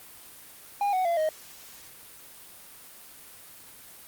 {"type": "tone with pitch steps", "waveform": "triangle", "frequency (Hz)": [811, 743.7, 682, 625.4], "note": ["G#5", "F#5", "F5", "D#5"], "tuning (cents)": [-41, 9, -41, 9], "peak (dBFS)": -21, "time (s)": [0.81, 1.29], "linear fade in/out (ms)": 2, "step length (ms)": 120, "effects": ["white hiss -48 dBFS RMS until 4.07 s", "Opus 32 kbps"]}